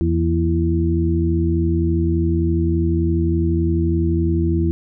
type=harmonic tone with a mistuned harmonic; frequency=83.4 Hz; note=E2; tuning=21 cents sharp; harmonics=1 / 2 / 3 / 4; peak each=-18 / -22 / -27 / -20 dBFS; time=0.01-4.71 s; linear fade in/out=0 ms; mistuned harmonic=3; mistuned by=-82 cents; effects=none